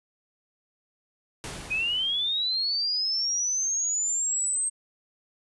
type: noise with exponential decay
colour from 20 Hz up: pink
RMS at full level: -35 dBFS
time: 1.44-2.96 s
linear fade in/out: 0 ms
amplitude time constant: 330 ms
type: linear sweep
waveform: sine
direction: up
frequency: 2476 to 8372 Hz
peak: -24 dBFS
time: 1.7-4.7 s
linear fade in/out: 20 ms
effects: resampled to 24000 Hz